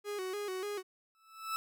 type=tone with vibrato; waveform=45% pulse; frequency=392 Hz; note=G4; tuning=in tune; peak=-36 dBFS; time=0.04-0.83 s; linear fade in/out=50 ms; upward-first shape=square; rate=3.4 Hz; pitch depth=87 cents each way
type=tone with exponential growth; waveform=40% pulse; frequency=1313 Hz; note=E6; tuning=7 cents flat; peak=-30 dBFS; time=1.15-1.56 s; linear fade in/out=0 ms; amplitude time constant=88 ms
effects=none